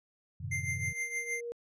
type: chord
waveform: sine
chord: F# diminished seventh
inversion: none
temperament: equal with one note detuned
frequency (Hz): 93.41 / 110 / 130.81 / 155.56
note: F#2 / A2 / C3 / Eb3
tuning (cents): +17 / 0 / 0 / 0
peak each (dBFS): -39 / -42 / -40 / -44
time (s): 0.4-0.93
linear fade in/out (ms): 10
type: tone with tremolo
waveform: square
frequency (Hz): 2093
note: C7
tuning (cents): 0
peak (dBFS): -31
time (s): 0.51-1.41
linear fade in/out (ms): 10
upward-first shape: triangle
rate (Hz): 6.4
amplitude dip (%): 75
type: tone with exponential growth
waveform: sine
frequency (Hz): 473.1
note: A#4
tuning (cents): +26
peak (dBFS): -34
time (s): 0.55-1.52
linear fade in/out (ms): 0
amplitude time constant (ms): 210
effects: low-pass 11000 Hz 12 dB/octave